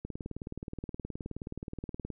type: click train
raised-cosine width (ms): 3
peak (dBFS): -25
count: 40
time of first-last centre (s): 0.05-2.103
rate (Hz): 19
effects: none